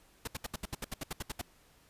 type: noise bursts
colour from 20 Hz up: pink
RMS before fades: -37 dBFS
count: 13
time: 0.25-1.415 s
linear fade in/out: 5 ms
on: 25 ms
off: 70 ms
effects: pink hiss -64 dBFS RMS until 1.89 s + resampled to 32000 Hz